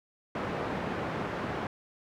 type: band-pass noise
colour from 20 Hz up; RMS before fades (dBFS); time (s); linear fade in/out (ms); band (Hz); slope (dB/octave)
pink; -34; 0.35-1.67; 2; 140 to 1600; 12
effects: none